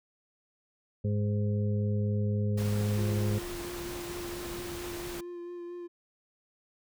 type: harmonic tone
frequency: 103.83 Hz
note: G#2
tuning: in tune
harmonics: 1 / 2 / 4 / 5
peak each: -27 / -33 / -39 / -41 dBFS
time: 1.04-3.39 s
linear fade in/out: 10 ms
type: noise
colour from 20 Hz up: pink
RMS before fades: -41 dBFS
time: 2.57-5.21 s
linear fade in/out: 10 ms
type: tone with vibrato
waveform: triangle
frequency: 349.2 Hz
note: F4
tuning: in tune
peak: -36 dBFS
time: 2.97-5.88 s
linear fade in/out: 20 ms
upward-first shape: sine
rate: 4.4 Hz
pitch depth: 17 cents each way
effects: none